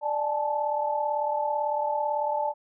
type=tone cluster; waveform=sine; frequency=592 / 841 / 879 Hz; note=D5 / G#5 / A5; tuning=+14 / +22 / -2 cents; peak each=-29 / -32 / -27 dBFS; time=0.01-2.54 s; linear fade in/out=50 ms; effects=none